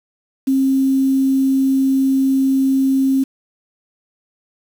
sine tone with quantisation, 267.7 Hz, C4, 40 cents sharp, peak -12 dBFS, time 0.47-3.24 s, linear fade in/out 10 ms, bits 6, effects none

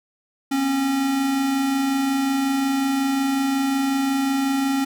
square tone pair together, 246.9 / 272.4 Hz, B3 / C#4, 0 / -30 cents, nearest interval major second, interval 170 cents, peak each -32 / -20 dBFS, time 0.51-4.85 s, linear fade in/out 10 ms, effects none

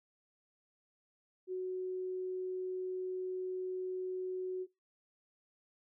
sine tone, 370 Hz, F#4, in tune, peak -35 dBFS, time 1.47-4.67 s, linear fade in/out 50 ms, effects noise-tail reverb RT60 0.2 s tail -22 dB re dry

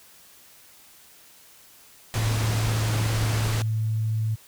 pink low-pass noise, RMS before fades -30 dBFS, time 2.14-3.62 s, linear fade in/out 0 ms, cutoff 10000 Hz, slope 12 dB/octave
sine tone, 110 Hz, A2, in tune, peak -22 dBFS, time 2.15-4.36 s, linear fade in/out 20 ms
effects white hiss -52 dBFS RMS until 4.47 s

